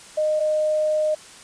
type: tone pair in turn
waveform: sine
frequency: 615 / 615 Hz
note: D#5 / D#5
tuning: -20 / -20 cents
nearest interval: unison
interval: 0 cents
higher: neither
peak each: -18 dBFS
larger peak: neither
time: 0.17-0.4 / 0.4-1.15 s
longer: second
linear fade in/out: 10 ms
effects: white hiss -44 dBFS RMS until 1.43 s + resampled to 22050 Hz